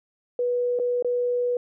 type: tone with dropouts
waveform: sine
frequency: 489.1 Hz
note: B4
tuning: 17 cents flat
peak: -21 dBFS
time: 0.39-1.57 s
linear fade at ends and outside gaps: 2 ms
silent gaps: 0.79-0.797 / 1.025-1.046 s
effects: none